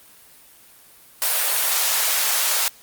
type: high-pass noise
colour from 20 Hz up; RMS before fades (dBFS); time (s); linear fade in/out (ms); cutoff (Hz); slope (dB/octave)
white; -20; 1.22-2.68; 0; 550; 24
effects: white hiss -49 dBFS RMS until 2.82 s + Opus 32 kbps